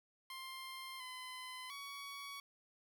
15% pulse tone with pitch steps, 1054 / 1019 / 1124 Hz, C6 / C6 / C#6, +12 / -46 / +24 cents, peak -40 dBFS, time 0.3-2.4 s, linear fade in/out 2 ms, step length 700 ms, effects none

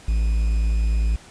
triangle tone with quantisation, 55 Hz, A1, in tune, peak -15 dBFS, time 0.08-1.16 s, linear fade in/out 5 ms, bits 7, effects pink hiss -46 dBFS RMS until 1.3 s + resampled to 22050 Hz

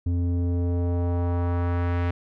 square tone with low-pass filter sweep, 87.31 Hz, F2, in tune, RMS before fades -24 dBFS, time 0.06-2.11 s, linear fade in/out 5 ms, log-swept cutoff 230 to 2200 Hz, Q 1.2, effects none

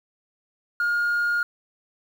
sine tone, 1422 Hz, F6, 31 cents sharp, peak -18 dBFS, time 0.8-1.43 s, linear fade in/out 2 ms, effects tanh soft clip ceiling -19 dBFS + 8-bit

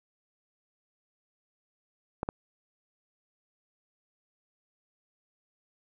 clicks, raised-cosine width 1 ms, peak -16 dBFS, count 2, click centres 2.231 / 2.289 s, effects none

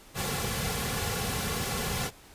pink noise with comb filter, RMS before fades -31 dBFS, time 0.14-2.11 s, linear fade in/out 50 ms, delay 3.2 ms, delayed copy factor -0.65, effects pink hiss -53 dBFS RMS until 2.34 s + resampled to 32000 Hz

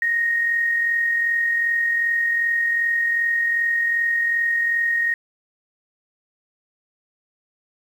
sine tone with amplitude modulation, 1864.7 Hz, A#6, in tune, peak -16 dBFS, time 0.02-5.14 s, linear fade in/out 2 ms, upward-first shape sine, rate 42.6 Hz, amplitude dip 35%, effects 8-bit

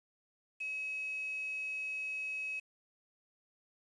sine tone with quantisation, 2560 Hz, D#7, 49 cents sharp, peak -36 dBFS, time 0.6-2.6 s, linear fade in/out 10 ms, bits 9, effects resampled to 24000 Hz

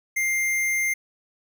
square tone, 2100 Hz, C7, 6 cents sharp, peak -22 dBFS, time 0.16-0.94 s, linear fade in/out 10 ms, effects none

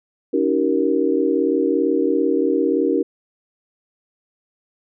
sine tone cluster, 281.9 / 319.6 / 382.7 / 468.4 Hz, C#4 / D#4 / G4 / A#4, +29 / +47 / -42 / +8 cents, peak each -21 dBFS, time 0.33-3.03 s, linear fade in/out 10 ms, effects none

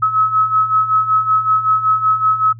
sine beating tone pair, 1283 / 1288.3 Hz, E6 / E6, -47 / -40 cents, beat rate 5.3 Hz, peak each -18 / -13 dBFS, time 0.02-2.53 s, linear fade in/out 10 ms, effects noise-tail reverb RT60 0.1 s tail -21 dB re dry + added 114 Hz sine -33 dBFS peak until 2.59 s

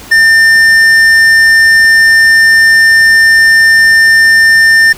sine tone with tanh clipping, 1800 Hz, A6, 39 cents sharp, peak -4 dBFS, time 0.11-4.93 s, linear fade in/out 10 ms, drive 11 dB, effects pink hiss -30 dBFS RMS until 4.97 s

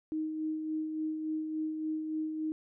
sine tone with tremolo, 312.5 Hz, D#4, 8 cents sharp, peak -30 dBFS, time 0.12-2.52 s, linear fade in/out 0 ms, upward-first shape sine, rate 3.5 Hz, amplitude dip 40%, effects none

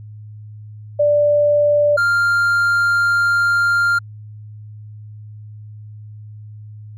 sine / triangle tone pair in turn, 587.3 / 1396.8 Hz, D5 / F6, 0 / 0 cents, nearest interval octave + minor third, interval 1500 cents, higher second, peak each -11 dBFS, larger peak neither, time 0.99-1.97 / 1.97-3.99 s, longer second, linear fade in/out 10 ms, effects added 106 Hz sine -33 dBFS peak until 6.97 s

